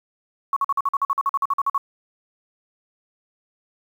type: tone bursts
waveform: sine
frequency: 1108.7 Hz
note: C#6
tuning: in tune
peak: -17 dBFS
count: 16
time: 0.53-1.779 s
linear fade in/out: 2 ms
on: 34 ms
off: 47 ms
effects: 8-bit